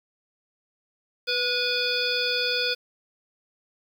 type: harmonic tone with a mistuned harmonic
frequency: 493.9 Hz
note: B4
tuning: in tune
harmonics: 1 / 3 / 5 / 7 / 9 / 10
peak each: -30 / -30 / -30 / -30 / -30 / -30 dBFS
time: 1.27-2.75 s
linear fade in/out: 20 ms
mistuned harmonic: 3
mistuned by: -33 cents
effects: 8-bit